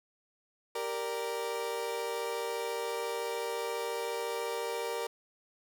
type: chord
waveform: 30% pulse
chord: G minor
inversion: none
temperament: equal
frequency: 392 / 466.2 / 587.3 Hz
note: G4 / Bb4 / D5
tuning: 0 / 0 / 0 cents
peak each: -38 / -32 / -38 dBFS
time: 0.75-5.07 s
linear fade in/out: 5 ms
effects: none